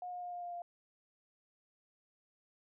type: tone with pitch steps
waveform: sine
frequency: 720 / 715.4 / 710.9 / 706.4 / 701.9 / 697.5 Hz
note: F#5 / F5 / F5 / F5 / F5 / F5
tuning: -47 / +41 / +31 / +20 / +9 / -2 cents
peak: -40 dBFS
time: 0.02-0.62 s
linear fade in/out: 2 ms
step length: 100 ms
effects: none